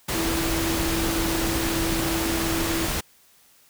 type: tone in noise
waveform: sine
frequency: 329.6 Hz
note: E4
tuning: in tune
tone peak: -26 dBFS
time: 0.14-2.87 s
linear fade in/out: 10 ms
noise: pink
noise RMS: -26 dBFS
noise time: 0.08-3.01 s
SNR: -3 dB
effects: white hiss -57 dBFS RMS until 3.69 s